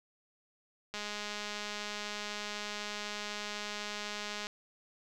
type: click train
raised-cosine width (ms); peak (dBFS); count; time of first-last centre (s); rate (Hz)
0.2; -22; 735; 0.94-4.469; 208
effects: none